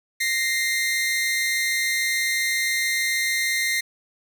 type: tone pair together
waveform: sawtooth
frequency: 1864.7 / 2091 Hz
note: A#6 / C7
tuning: 0 / -2 cents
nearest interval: major second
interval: 198 cents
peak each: -23 / -19 dBFS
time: 0.2-3.81 s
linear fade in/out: 10 ms
effects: none